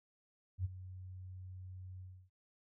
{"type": "tone with ADSR envelope", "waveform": "sine", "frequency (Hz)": 92.5, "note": "F#2", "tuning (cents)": 0, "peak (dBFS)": -31, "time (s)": [0.58, 2.3], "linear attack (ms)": 67, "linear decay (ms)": 23, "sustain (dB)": -15, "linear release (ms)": 300, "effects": []}